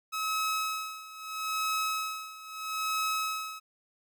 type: tone with tremolo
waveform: sawtooth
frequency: 1284 Hz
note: E6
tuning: 46 cents flat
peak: -24 dBFS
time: 0.12-3.6 s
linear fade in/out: 20 ms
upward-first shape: sine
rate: 0.77 Hz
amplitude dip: 85%
effects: none